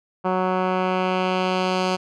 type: tone with low-pass filter sweep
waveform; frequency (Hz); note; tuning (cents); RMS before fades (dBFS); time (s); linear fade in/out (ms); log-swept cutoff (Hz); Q
10% pulse; 185; F#3; 0; -22; 0.24-1.97; 20; 1300 to 5100; 1.2
effects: none